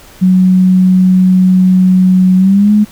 sine tone with pitch glide, 185 to 210.1 Hz, F#3 to G#3, 0 to +20 cents, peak -4 dBFS, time 0.21-2.85 s, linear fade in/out 20 ms, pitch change +220 cents, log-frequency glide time 2.37-2.72 s, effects pink hiss -38 dBFS RMS until 2.91 s

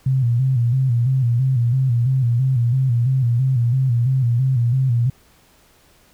sine tone with vibrato, 125.1 Hz, B2, 23 cents sharp, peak -14 dBFS, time 0.06-5.1 s, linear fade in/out 5 ms, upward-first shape square, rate 3 Hz, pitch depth 93 cents each way, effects pink hiss -54 dBFS RMS until 6.13 s

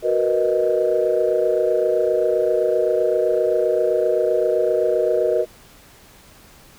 sine chord, B major seventh, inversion second, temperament equal, 370 / 466.2 / 493.9 / 622.3 Hz, F#4 / A#4 / B4 / D#5, 0 / 0 / 0 / 0 cents, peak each -22 / -20 / -22 / -20 dBFS, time 0.02-5.46 s, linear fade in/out 50 ms, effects tanh soft clip ceiling -7 dBFS + pink hiss -48 dBFS RMS until 6.78 s

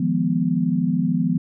sine chord, F half-diminished seventh, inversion third, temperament equal, 155.56 / 174.61 / 207.7 / 246.9 Hz, Eb3 / F3 / Ab3 / Cb4, 0 / 0 / 0 / 0 cents, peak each -26 / -21 / -26 / -22 dBFS, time 0-1.38 s, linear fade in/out 5 ms, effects none

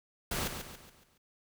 pink noise with echo, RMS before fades -34 dBFS, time 0.31-0.48 s, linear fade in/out 5 ms, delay 140 ms, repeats 5, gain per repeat -7 dB, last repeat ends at 1.18 s, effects none

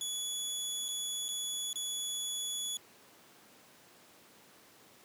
20% pulse tone with dropouts, 3404 Hz, G#7, 42 cents sharp, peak -29 dBFS, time 0.01-2.77 s, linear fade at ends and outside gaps 1 ms, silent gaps 0.883-0.887 / 1.283-1.288 / 1.73-1.757 s, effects pink hiss -59 dBFS RMS until 5.04 s + high-pass 200 Hz 12 dB/octave

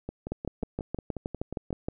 two click trains, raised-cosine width 2 ms, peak -17 / -21 dBFS, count 11 / 10, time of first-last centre 0.32-1.885 / 0.09-1.706 s, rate 6.39 / 5.57 Hz, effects none

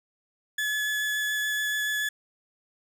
35% pulse tone with vibrato, 1712 Hz, A6, 48 cents flat, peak -24 dBFS, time 0.58-2.09 s, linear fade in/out 5 ms, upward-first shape sine, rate 7 Hz, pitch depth 8 cents each way, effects none

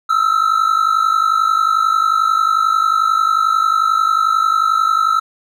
triangle tone pair together, 1290 / 1341.2 Hz, E6 / E6, -38 / +30 cents, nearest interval minor second, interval 68 cents, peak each -13 dBFS, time 0.09-5.2 s, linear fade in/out 10 ms, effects none

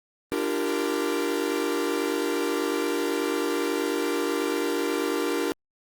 45% pulse chord, G minor seventh, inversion second, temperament equal with one note detuned, 293.7 / 342 / 392 / 466.2 Hz, D4 / F4 / G4 / Bb4, 0 / -36 / 0 / 0 cents, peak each -30 dBFS, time 0.32-5.52 s, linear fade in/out 0 ms, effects Opus 32 kbps

